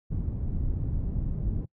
pink low-pass noise, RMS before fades -29 dBFS, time 0.1-1.66 s, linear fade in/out 20 ms, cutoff 150 Hz, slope 12 dB/octave, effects noise-tail reverb RT60 0.1 s tail -23 dB re dry

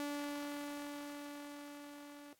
sawtooth tone with level ramp, 289.4 Hz, D4, 25 cents flat, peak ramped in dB -34 to -48 dBFS, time 0-2.33 s, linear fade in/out 0 ms, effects white hiss -75 dBFS RMS until 2.39 s + AAC 64 kbps

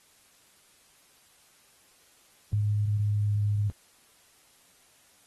sine tone with pitch glide, 104.3 to 103.34 Hz, G#2 to G#2, +8 to -8 cents, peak -23 dBFS, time 2.53-3.7 s, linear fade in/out 0 ms, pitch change -16 cents, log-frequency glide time 2.81-3.56 s, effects white hiss -61 dBFS RMS until 5.26 s + AAC 32 kbps

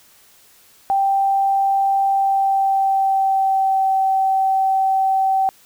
sine tone with pitch glide, 784 to 769.6 Hz, G5 to G5, 0 to -32 cents, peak -14 dBFS, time 0.9-5.49 s, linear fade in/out 0 ms, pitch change -32 cents, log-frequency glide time 2.06-3.91 s, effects white hiss -51 dBFS RMS until 5.65 s

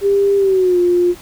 sine tone with pitch glide, 398.8 to 353.2 Hz, G4 to F4, +30 to +20 cents, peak -10 dBFS, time 0.01-1.15 s, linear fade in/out 50 ms, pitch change -210 cents, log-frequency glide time 0.37-0.79 s, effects pink hiss -39 dBFS RMS until 1.21 s

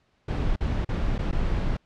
brown noise with dropouts, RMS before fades -25 dBFS, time 0.28-1.77 s, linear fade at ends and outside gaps 5 ms, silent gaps 0.561-0.607 / 0.848-0.889 / 1.181-1.189 / 1.314-1.326 s, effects pink hiss -67 dBFS RMS until 1.85 s + low-pass 4000 Hz 12 dB/octave

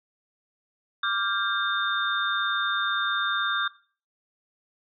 sine tone cluster, 1172 / 1393 / 1591 / 3629 Hz, D6 / F6 / G6 / A#7, -4 / -5 / +25 / -47 cents, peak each -29 dBFS, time 1.03-3.68 s, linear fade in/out 5 ms, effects noise-tail reverb RT60 0.4 s tail -19 dB re dry

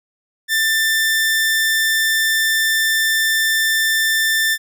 sawtooth tone, 1780 Hz, A6, 20 cents sharp, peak -11 dBFS, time 0.48-4.58 s, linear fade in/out 50 ms, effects none

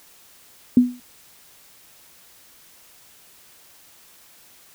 sine tone with exponential decay, 246.9 Hz, B3, in tune, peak -6 dBFS, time 0.77-1 s, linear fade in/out 2 ms, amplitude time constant 49 ms, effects white hiss -51 dBFS RMS until 4.74 s

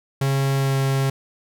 45% pulse tone with pitch glide, 136.6 to 135.5 Hz, C#3 to C#3, -25 to -39 cents, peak -18 dBFS, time 0.21-1.1 s, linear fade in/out 5 ms, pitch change -14 cents, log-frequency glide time 0.57-0.75 s, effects none

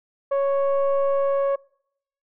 sine tone with frequency modulation, 554.4 Hz, C#5, in tune, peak -17 dBFS, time 0.31-1.56 s, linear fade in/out 10 ms, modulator 554 Hz, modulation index 0.58, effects noise-tail reverb RT60 0.7 s tail -25 dB re dry + tanh soft clip ceiling -14 dBFS

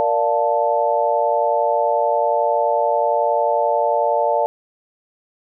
sine chord, Bb major seventh, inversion none, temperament equal, 466.2 / 587.3 / 698.5 / 880 Hz, Bb4 / D5 / F5 / A5, 0 / 0 / 0 / 0 cents, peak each -23 / -19 / -21 / -20 dBFS, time 0-4.46 s, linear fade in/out 0 ms, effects none

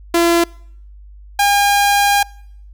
sawtooth tone pair in turn, 340 / 808.7 Hz, F4 / G#5, -46 / -46 cents, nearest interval octave + minor third, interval 1500 cents, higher second, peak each -7 dBFS, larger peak neither, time 0.14-0.44 / 1.39-2.23 s, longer second, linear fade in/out 5 ms, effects noise-tail reverb RT60 0.7 s tail -26 dB re dry + added 50 Hz sine -36 dBFS peak until 2.73 s

